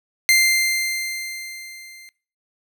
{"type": "tone with level ramp", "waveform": "sawtooth", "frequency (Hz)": 2090, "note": "C7", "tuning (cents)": -2, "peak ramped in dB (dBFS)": [-8, -38], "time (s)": [0.29, 2.09], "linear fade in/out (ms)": 0, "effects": ["noise-tail reverb RT60 0.4 s tail -22 dB re dry"]}